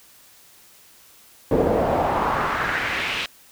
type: noise with band-pass filter sweep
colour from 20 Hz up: brown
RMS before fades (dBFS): -22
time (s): 1.51-3.26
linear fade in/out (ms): 2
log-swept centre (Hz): 430 to 3100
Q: 2.3
effects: white hiss -51 dBFS RMS until 3.51 s